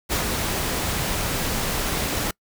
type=noise with ADSR envelope; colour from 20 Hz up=pink; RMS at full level=-22 dBFS; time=0.09-2.31 s; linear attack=34 ms; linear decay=99 ms; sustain=-3 dB; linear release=4 ms; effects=noise-tail reverb RT60 0.1 s tail -26 dB re dry